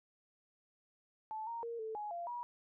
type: tone with pitch steps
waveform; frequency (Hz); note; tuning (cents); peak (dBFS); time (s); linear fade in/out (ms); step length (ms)
sine; 871 / 929 / 466 / 440.4 / 837 / 690 / 963; A5 / A#5 / A#4 / A4 / G#5 / F5 / B5; -18 / -6 / -1 / +2 / +13 / -21 / -44; -39; 1.31-2.43; 0; 160
effects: none